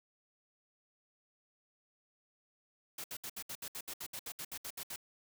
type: noise bursts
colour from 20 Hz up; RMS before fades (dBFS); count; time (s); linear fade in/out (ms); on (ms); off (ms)
white; -43; 16; 2.98-4.961; 5; 61; 67
effects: none